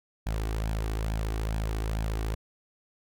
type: tone with flanger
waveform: sawtooth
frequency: 54.1 Hz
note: A1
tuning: 29 cents flat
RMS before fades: -30 dBFS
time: 0.26-2.35 s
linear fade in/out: 10 ms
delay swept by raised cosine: 1.2 to 2.7 ms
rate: 2.3 Hz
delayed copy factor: +0.5
effects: none